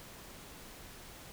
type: silence
effects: pink hiss -51 dBFS RMS until 1.32 s